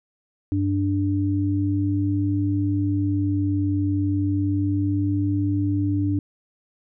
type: tone pair together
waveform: sine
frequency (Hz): 98.01 / 293.7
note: G2 / D4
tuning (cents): 0 / 0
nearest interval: octave + perfect fifth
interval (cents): 1900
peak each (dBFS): -22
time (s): 0.52-6.19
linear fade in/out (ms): 0
effects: none